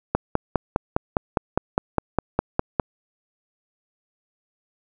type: click train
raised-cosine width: 1 ms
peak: -4 dBFS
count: 14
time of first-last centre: 0.15-2.798 s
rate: 4.91 Hz
effects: none